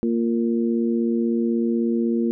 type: harmonic tone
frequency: 116.2 Hz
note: A#2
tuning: 5 cents flat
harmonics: 2 / 3 / 4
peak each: -20 / -24 / -30 dBFS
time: 0.03-2.31 s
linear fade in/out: 0 ms
effects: none